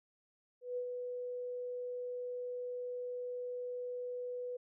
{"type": "tone with ADSR envelope", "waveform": "sine", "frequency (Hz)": 493.9, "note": "B4", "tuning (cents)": 0, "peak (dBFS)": -34, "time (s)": [0.61, 4.57], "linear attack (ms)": 160, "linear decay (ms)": 77, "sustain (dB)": -4, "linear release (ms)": 9, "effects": []}